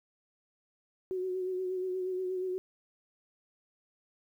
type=tone with vibrato; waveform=sine; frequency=370.2 Hz; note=F#4; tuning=1 cent sharp; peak=-31 dBFS; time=1.11-2.58 s; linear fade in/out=0 ms; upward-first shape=sine; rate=8.4 Hz; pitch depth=30 cents each way; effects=11-bit